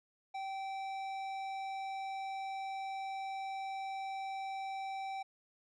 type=tone with tanh clipping; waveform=sine; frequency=775 Hz; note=G5; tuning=20 cents flat; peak=-40 dBFS; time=0.34-5.23 s; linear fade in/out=10 ms; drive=13 dB; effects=none